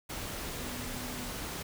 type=tone in noise; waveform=sine; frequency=248.2 Hz; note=B3; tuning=9 cents sharp; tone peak=-43 dBFS; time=0.6-1.3 s; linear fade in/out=10 ms; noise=pink; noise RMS=-39 dBFS; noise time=0.09-1.63 s; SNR=-7 dB; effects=none